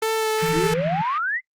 sawtooth tone with vibrato, 440 Hz, A4, in tune, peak -16 dBFS, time 0.02-0.74 s, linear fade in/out 5 ms, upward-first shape sine, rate 2.4 Hz, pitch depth 16 cents each way
white band-pass noise, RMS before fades -36 dBFS, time 0.38-1.18 s, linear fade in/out 2 ms, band 1300 to 2400 Hz, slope 24 dB/octave
sine tone with tremolo, 164.81 Hz, E3, in tune, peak -21 dBFS, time 0.42-1.02 s, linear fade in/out 10 ms, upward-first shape sine, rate 14 Hz, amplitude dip 75%
sine exponential sweep, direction up, 293.7 to 2093 Hz, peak -21 dBFS, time 0.52-1.41 s, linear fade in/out 50 ms
effects noise-tail reverb RT60 0.1 s tail -23 dB re dry + Opus 32 kbps

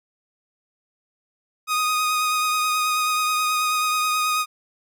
sawtooth tone with vibrato, 1244.5 Hz, D#6, in tune, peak -16 dBFS, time 1.67-4.46 s, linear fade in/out 50 ms, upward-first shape triangle, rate 9.3 Hz, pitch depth 20 cents each way, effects none

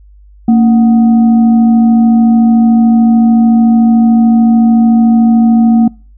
sine tone with frequency modulation, 228.2 Hz, A#3, 37 cents flat, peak -3 dBFS, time 0.48-5.88 s, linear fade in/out 5 ms, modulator 510 Hz, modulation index 0.32, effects noise-tail reverb RT60 0.4 s tail -26 dB re dry + added 50 Hz sine -36 dBFS peak until 6.17 s

